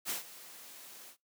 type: noise with ADSR envelope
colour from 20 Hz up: white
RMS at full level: -34 dBFS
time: 0.05-1.17 s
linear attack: 48 ms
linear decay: 130 ms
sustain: -17 dB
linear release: 92 ms
effects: noise-tail reverb RT60 0.2 s tail -23 dB re dry + high-pass 200 Hz 12 dB/octave